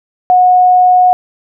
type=tone; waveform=sine; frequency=729 Hz; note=F#5; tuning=26 cents flat; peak=-4 dBFS; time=0.3-1.13 s; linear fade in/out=0 ms; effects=none